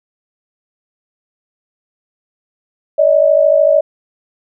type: tone pair together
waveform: sine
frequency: 575 / 628.4 Hz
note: D5 / D#5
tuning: -37 / +17 cents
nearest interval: major second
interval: 154 cents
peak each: -10 dBFS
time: 2.98-3.81 s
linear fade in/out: 10 ms
effects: none